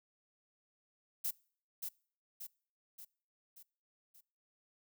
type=noise with echo; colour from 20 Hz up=violet; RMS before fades=-36 dBFS; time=1.24-1.31 s; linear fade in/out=10 ms; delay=580 ms; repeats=5; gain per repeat=-5 dB; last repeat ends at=4.21 s; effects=noise-tail reverb RT60 0.5 s tail -25 dB re dry